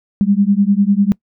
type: beating tone pair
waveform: sine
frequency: 196.2 / 206.2 Hz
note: G3 / G#3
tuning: +2 / -12 cents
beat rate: 10 Hz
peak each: -13 dBFS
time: 0.21-1.12 s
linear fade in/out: 0 ms
effects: noise-tail reverb RT60 0.1 s tail -24 dB re dry